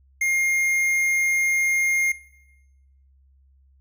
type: tone with tanh clipping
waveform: triangle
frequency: 2127 Hz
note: C7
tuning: 28 cents sharp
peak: -21 dBFS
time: 0.21-2.12 s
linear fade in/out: 5 ms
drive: 18 dB
effects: noise-tail reverb RT60 1.0 s tail -19 dB re dry + added 67 Hz sine -54 dBFS peak until 3.8 s